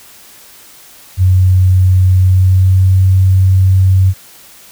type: tone with pitch glide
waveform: sine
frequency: 92.6 to 94.27 Hz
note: F#2 to F#2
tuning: +2 to +33 cents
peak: -5 dBFS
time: 1.17-4.14 s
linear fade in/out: 50 ms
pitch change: +31 cents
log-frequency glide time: 2.14-3.04 s
effects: white hiss -39 dBFS RMS until 4.71 s